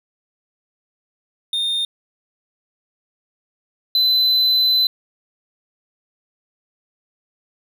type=tone pair in turn; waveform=triangle; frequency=3649 / 4030 Hz; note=A#7 / B7; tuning=-38 / +34 cents; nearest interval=major second; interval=172 cents; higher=second; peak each=-17 / -12 dBFS; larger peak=second; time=1.53-1.85 / 3.95-4.87 s; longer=second; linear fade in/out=2 ms; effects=none